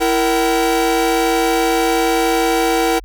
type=tone cluster; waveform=45% pulse; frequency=331.7 / 466.6 / 764 Hz; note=E4 / A#4 / G5; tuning=+11 / +2 / -45 cents; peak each=-18 dBFS; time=0-3 s; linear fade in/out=20 ms; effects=added 45 Hz sine -33 dBFS peak until 3.04 s